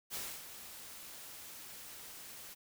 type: noise with ADSR envelope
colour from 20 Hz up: white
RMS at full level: -40 dBFS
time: 0.1-2.55 s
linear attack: 43 ms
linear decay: 270 ms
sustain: -10 dB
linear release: 23 ms
effects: none